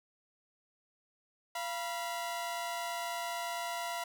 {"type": "tone pair together", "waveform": "sawtooth", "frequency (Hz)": [688, 973], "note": ["F5", "B5"], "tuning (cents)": [-26, -26], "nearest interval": "tritone", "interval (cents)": 600, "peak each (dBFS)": [-34, -35], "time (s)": [1.55, 4.04], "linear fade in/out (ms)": 5, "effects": []}